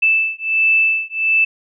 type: beating tone pair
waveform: sine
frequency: 2637 / 2638.4 Hz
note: E7 / E7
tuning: 0 / +1 cents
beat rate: 1.4 Hz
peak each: -16 dBFS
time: 0.02-1.45 s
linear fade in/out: 10 ms
effects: none